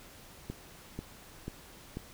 click train, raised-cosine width 3 ms, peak -24 dBFS, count 4, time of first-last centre 0.5-1.971 s, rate 2.04 Hz, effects pink hiss -53 dBFS RMS until 2.13 s

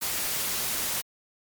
white noise, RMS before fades -29 dBFS, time 0.01-1.02 s, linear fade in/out 20 ms, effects MP3 96 kbps

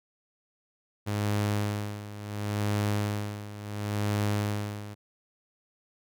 sawtooth tone with tremolo, 103.7 Hz, G#2, 2 cents flat, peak -21 dBFS, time 1.06-4.95 s, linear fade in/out 20 ms, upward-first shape sine, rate 0.71 Hz, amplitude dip 80%, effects none

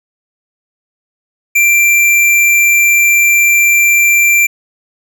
square tone, 2358 Hz, D7, 6 cents sharp, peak -7 dBFS, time 1.55-4.47 s, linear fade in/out 10 ms, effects none

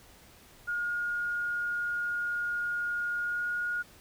sine tone with pitch glide, 1428 to 1437.1 Hz, F6 to F6, +38 to +49 cents, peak -29 dBFS, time 0.67-3.83 s, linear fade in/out 20 ms, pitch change +11 cents, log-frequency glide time 3.21-3.46 s, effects pink hiss -56 dBFS RMS until 4 s

